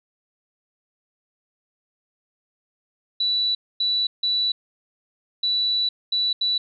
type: tone bursts at uneven times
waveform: sine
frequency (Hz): 3951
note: B7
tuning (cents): 0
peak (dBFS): -19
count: 6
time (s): 3.2-3.55 / 3.8-4.07 / 4.23-4.52 / 5.43-5.89 / 6.12-6.33 / 6.41-6.58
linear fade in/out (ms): 5
effects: none